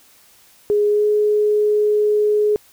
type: tone with pitch glide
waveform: sine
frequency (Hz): 415.3 to 420.4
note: G#4 to G#4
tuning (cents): 0 to +21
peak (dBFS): -13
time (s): 0.7-2.56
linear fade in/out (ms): 0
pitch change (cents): +21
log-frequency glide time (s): 0.89-1.06
effects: white hiss -51 dBFS RMS until 2.72 s